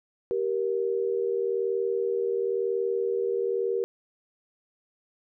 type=tone pair together; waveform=sine; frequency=389.6 / 470.6 Hz; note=G4 / A#4; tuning=-11 / +16 cents; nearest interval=minor third; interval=327 cents; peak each=-27 dBFS; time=0.31-3.84 s; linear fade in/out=0 ms; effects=none